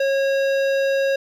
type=tone with hard clipping; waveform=triangle; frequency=546 Hz; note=C#5; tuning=26 cents flat; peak=-19 dBFS; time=0-1.16 s; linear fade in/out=5 ms; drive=18 dB; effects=none